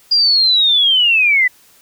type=linear sweep; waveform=sine; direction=down; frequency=4861 to 1955 Hz; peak=-9 dBFS; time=0.11-1.48 s; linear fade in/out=10 ms; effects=white hiss -49 dBFS RMS until 1.81 s